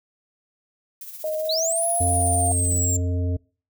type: noise with tremolo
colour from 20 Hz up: violet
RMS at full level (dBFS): -36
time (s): 1.01-2.96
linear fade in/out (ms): 2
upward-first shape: sine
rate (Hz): 16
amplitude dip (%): 50
type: tone with pitch glide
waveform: sine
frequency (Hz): 622 to 702.2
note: D#5 to F5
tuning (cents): -1 to +9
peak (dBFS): -23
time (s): 1.24-2.52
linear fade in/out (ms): 2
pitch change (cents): +210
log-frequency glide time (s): 1.4-2.04
type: linear two-way sweep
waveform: sine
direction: up then down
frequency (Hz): 3729 to 10548 to 7290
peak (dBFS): -22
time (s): 1.49-2.97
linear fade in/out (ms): 5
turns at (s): 1.86
type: harmonic tone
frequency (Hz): 88.8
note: F2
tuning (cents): +29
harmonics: 1 / 3 / 5 / 7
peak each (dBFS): -21 / -31 / -35 / -38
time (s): 2-3.37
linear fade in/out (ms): 10
effects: noise-tail reverb RT60 0.4 s tail -25 dB re dry